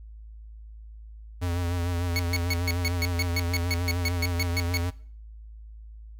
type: tone with vibrato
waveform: square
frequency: 87.31 Hz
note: F2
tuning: in tune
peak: -26 dBFS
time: 1.41-4.91 s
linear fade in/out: 20 ms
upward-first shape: triangle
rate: 6.7 Hz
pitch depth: 52 cents each way
type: tone bursts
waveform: 25% pulse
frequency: 2208 Hz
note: C#7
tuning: 7 cents flat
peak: -22 dBFS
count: 16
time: 2.16-4.772 s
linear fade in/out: 0 ms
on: 32 ms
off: 140 ms
effects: noise-tail reverb RT60 0.5 s tail -20 dB re dry + added 54 Hz sine -41 dBFS peak until 6.19 s